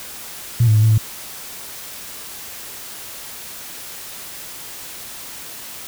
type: tone with pitch steps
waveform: sine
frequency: 118 / 108.4 / 107.4 / 110.9 / 109.1 Hz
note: A#2 / A2 / A2 / A2 / A2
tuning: +22 / -25 / -41 / +14 / -14 cents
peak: -9 dBFS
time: 0.6-0.98 s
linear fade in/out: 5 ms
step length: 76 ms
effects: tanh soft clip ceiling -5 dBFS + white hiss -34 dBFS RMS until 5.87 s